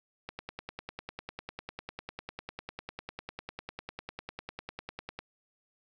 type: click train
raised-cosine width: 0.3 ms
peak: -23 dBFS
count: 50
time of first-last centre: 0.29-5.19 s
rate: 10 Hz
effects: none